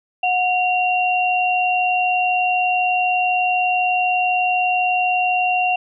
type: tone pair together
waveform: sine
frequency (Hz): 730 / 2756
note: F#5 / F7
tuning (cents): -24 / -24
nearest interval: octave + major seventh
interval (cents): 2300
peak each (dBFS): -17 / -20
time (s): 0.23-5.76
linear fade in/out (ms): 5
effects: none

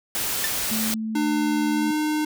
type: noise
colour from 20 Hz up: white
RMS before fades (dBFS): -26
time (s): 0.15-0.94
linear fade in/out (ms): 0
type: tone with exponential decay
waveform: sawtooth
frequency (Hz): 1781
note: A6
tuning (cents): +21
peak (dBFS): -17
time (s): 0.44-0.54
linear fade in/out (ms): 1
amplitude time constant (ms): 20
type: tone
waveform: sine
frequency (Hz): 220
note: A3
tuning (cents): 0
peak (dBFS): -25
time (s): 0.71-1.91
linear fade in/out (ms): 5
type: tone with pitch glide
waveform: square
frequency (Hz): 300 to 304.7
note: D4 to D#4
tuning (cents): +37 to -36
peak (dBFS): -22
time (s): 1.15-2.25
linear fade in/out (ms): 5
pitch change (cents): +27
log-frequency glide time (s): 1.71-1.94
effects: none

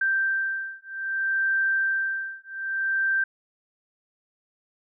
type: beating tone pair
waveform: sine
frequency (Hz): 1568 / 1568.62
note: G6 / G6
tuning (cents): 0 / +1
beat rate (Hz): 0.62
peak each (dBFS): -26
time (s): 0.01-3.24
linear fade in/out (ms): 5
effects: none

